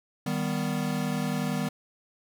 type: chord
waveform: square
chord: Eb augmented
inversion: none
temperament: equal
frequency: 155.56 / 196 / 246.9 Hz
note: Eb3 / G3 / B3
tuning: 0 / 0 / 0 cents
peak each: -32 dBFS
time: 0.26-1.69 s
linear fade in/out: 5 ms
effects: none